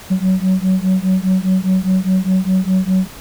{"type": "beating tone pair", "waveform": "sine", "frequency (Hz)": [185, 189.9], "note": ["F#3", "F#3"], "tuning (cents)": [0, 45], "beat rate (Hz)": 4.9, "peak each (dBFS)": -13, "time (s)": [0.1, 3.08], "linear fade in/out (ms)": 20, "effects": ["tanh soft clip ceiling -9 dBFS", "pink hiss -36 dBFS RMS until 3.2 s"]}